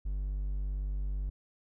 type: tone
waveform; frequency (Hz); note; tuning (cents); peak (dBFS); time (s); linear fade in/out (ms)
triangle; 49; G1; 0; -29; 0.05-1.3; 10
effects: none